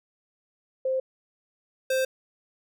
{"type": "tone pair in turn", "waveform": ["sine", "square"], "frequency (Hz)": [523.3, 523.3], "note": ["C5", "C5"], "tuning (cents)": [0, 0], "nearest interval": "unison", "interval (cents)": 0, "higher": "neither", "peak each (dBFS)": -23, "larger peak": "neither", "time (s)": [[0.85, 1], [1.9, 2.05]], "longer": "neither", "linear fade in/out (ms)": 5, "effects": []}